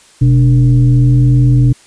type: tone with frequency modulation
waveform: sine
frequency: 125 Hz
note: B2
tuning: 21 cents sharp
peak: -5 dBFS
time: 0.21-1.73 s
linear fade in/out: 10 ms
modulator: 167 Hz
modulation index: 0.55
effects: white hiss -44 dBFS RMS until 1.86 s + resampled to 22050 Hz